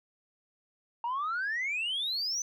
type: exponential sweep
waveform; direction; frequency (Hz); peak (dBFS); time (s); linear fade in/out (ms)
sine; up; 919 to 6140; -28; 1.04-2.42; 2
effects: tanh soft clip ceiling -27 dBFS